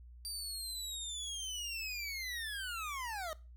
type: linear sweep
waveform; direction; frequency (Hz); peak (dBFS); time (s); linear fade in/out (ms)
25% pulse; down; 4699 to 607; -35; 0.25-3.33; 0
effects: noise-tail reverb RT60 0.3 s tail -20 dB re dry + added 60 Hz sine -51 dBFS peak until 3.56 s